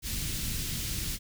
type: band-stop noise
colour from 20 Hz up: pink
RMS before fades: -33 dBFS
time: 0.02-1.19 s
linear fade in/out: 50 ms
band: 190 to 3000 Hz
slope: 12 dB/octave
effects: none